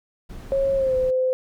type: noise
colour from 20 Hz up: brown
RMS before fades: -36 dBFS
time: 0.29-1.11 s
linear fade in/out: 10 ms
type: tone with pitch glide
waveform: sine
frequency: 545 to 514.4 Hz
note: C#5 to C5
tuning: -29 to -30 cents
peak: -18 dBFS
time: 0.52-1.33 s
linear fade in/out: 0 ms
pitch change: -101 cents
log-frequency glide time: 0.75-0.95 s
effects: none

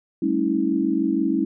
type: chord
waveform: sine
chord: A dominant seventh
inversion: third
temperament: equal with one note detuned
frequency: 196 / 220 / 277.2 / 323.4 Hz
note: G3 / A3 / C#4 / E4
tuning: 0 / 0 / 0 / -33 cents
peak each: -27 / -27 / -23 / -22 dBFS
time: 0.22-1.45 s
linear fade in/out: 5 ms
effects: none

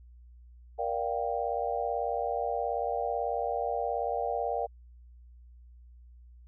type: chord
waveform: sine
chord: G minor seventh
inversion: first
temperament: just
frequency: 470.4 / 588 / 705.6 / 784 Hz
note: Bb4 / D5 / F5 / G5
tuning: +16 / +2 / +18 / 0 cents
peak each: -34 / -35 / -33 / -34 dBFS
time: 0.78-4.67 s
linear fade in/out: 20 ms
effects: added 60 Hz sine -50 dBFS peak until 6.47 s

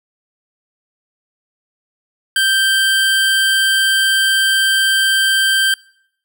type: tone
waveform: 25% pulse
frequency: 1568 Hz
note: G6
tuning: in tune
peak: -8 dBFS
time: 2.36-5.74 s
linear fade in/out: 2 ms
effects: noise-tail reverb RT60 0.7 s tail -25 dB re dry

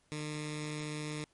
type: tone with notch filter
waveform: 10% pulse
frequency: 151.2 Hz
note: D#3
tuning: 49 cents flat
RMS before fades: -39 dBFS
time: 0.12-1.24 s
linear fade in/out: 0 ms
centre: 720 Hz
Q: 0.71
effects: pink hiss -71 dBFS RMS until 1.33 s + MP3 48 kbps

